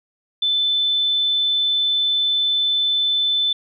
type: tone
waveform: sine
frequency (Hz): 3520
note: A7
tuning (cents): 0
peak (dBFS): -16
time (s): 0.42-3.53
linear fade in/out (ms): 5
effects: none